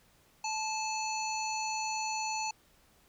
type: harmonic tone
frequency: 871 Hz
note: A5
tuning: 18 cents flat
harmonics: 1 / 3 / 5 / 7 / 8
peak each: -34 / -39 / -41 / -42 / -43 dBFS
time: 0.44-2.51 s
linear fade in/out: 5 ms
effects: pink hiss -65 dBFS RMS until 3.08 s